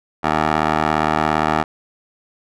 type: tone with band-pass filter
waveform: 15% pulse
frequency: 77.4 Hz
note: D#2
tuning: 9 cents flat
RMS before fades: -18 dBFS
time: 0.23-1.64 s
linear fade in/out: 20 ms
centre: 1000 Hz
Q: 1.2
effects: none